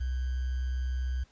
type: tone with sample-and-hold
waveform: sine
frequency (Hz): 63.7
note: C2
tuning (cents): -46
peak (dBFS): -28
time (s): 0-1.24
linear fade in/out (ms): 10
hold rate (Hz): 1575
effects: pink hiss -64 dBFS RMS until 1.31 s + resampled to 16000 Hz